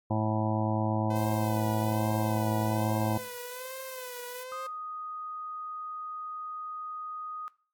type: harmonic tone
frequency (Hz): 108.7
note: A2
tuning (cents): -21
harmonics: 1 / 2 / 3 / 5 / 6 / 7 / 8 / 9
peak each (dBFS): -29 / -32 / -34 / -36 / -37 / -37 / -38 / -39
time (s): 0.1-3.18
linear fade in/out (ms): 10
type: tone with vibrato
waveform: sawtooth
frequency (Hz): 507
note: B4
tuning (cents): +45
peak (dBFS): -36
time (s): 1.1-4.67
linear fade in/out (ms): 5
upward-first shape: sine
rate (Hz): 1.2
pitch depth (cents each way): 65
type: noise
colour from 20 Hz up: blue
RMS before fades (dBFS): -45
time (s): 1.15-4.44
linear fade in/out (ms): 10
type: tone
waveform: sine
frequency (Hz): 1244.5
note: D#6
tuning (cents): 0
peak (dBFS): -36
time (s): 4.52-7.48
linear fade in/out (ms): 0
effects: noise-tail reverb RT60 0.4 s tail -20 dB re dry + AAC 64 kbps